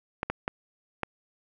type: clicks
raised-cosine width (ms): 0.5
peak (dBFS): -13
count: 4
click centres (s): 0.231 / 0.3 / 0.479 / 1.033
effects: none